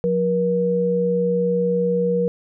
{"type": "tone pair together", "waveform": "sine", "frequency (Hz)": [179.1, 478.1], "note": ["F3", "A#4"], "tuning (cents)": [44, 44], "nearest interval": "octave + perfect fourth", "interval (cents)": 1700, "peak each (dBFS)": [-22, -18], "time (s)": [0.04, 2.28], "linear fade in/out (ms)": 0, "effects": []}